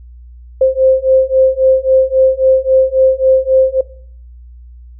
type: beating tone pair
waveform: sine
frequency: 523 / 526.7 Hz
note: C5 / C5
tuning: -1 / +11 cents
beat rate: 3.7 Hz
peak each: -11 dBFS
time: 0.61-3.81 s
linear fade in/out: 5 ms
effects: noise-tail reverb RT60 0.6 s tail -20 dB re dry + added 60 Hz sine -33 dBFS peak until 4.99 s